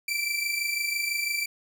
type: tone pair together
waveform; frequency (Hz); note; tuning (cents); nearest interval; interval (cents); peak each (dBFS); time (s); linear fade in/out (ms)
sawtooth; 2324 / 2350; D7 / D7; -19 / +1; unison; 20; -26; 0.08-1.46; 5
effects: none